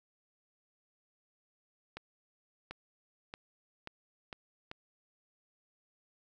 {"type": "accelerating click train", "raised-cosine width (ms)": 0.3, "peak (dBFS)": -26, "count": 6, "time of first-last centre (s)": [1.97, 4.714], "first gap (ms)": 740, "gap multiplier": 0.85, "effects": []}